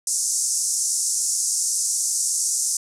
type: band-pass noise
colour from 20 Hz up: pink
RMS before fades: -23 dBFS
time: 0.07-2.77 s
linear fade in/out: 2 ms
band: 5700 to 10000 Hz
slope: 48 dB/octave
effects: none